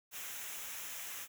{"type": "noise with comb filter", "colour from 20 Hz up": "white", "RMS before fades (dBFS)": -44, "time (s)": [0.11, 1.28], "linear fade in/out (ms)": 50, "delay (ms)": 0.22, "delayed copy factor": -0.6, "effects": []}